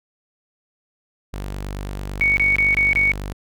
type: tone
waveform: sawtooth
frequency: 49 Hz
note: G1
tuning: in tune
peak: -23 dBFS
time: 1.33-3.33 s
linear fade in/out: 10 ms
type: tone bursts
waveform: sine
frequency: 2231 Hz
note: C#7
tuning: 11 cents sharp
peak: -14 dBFS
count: 5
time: 2.21-3.118 s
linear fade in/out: 0 ms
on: 160 ms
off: 27 ms
effects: none